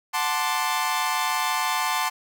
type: chord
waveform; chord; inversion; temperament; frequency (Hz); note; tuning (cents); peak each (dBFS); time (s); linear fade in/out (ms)
sawtooth; D dominant seventh; first; equal; 740 / 880 / 1046.5 / 1174.7; F#5 / A5 / C6 / D6; 0 / 0 / 0 / 0; -27 / -23 / -23 / -27; 0.13-2.1; 20
effects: none